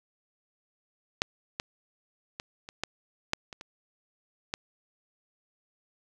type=clicks; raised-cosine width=0.2 ms; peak=-7 / -14 / -19 / -25 / -12 / -8 / -24 / -25 / -13 dBFS; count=9; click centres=1.219 / 1.599 / 2.399 / 2.689 / 2.836 / 3.334 / 3.528 / 3.611 / 4.539 s; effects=none